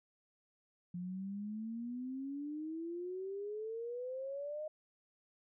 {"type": "exponential sweep", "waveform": "sine", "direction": "up", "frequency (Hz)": [174.61, 622.3], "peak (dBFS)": -39, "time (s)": [0.94, 4.68], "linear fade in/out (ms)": 5, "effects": []}